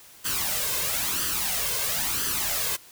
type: noise with flanger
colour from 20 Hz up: white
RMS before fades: -27 dBFS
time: 0.24-2.77 s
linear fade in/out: 20 ms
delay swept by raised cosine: 0.64 to 1.94 ms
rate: 1 Hz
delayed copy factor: +0.65
effects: white hiss -50 dBFS RMS until 2.91 s